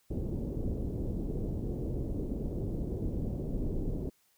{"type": "low-pass noise", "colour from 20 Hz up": "pink", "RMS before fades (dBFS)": -34, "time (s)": [0.1, 4.1], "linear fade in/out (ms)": 10, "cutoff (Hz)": 440, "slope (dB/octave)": 24, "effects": ["white hiss -70 dBFS RMS until 4.37 s"]}